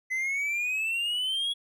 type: exponential sweep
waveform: triangle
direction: up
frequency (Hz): 2025 to 3360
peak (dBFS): -25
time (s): 0.1-1.54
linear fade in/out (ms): 20
effects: none